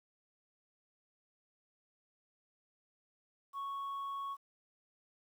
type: tone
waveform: sine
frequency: 1108 Hz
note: C#6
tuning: 1 cent flat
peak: -35 dBFS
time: 3.53-4.37 s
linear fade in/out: 50 ms
effects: tanh soft clip ceiling -37 dBFS + 11-bit